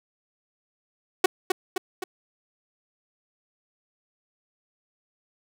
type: tone with echo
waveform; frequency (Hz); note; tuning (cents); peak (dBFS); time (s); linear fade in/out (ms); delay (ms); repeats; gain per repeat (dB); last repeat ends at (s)
sawtooth; 372.8; F#4; +13; -10; 1.24-1.26; 5; 260; 3; -5; 2.04
effects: none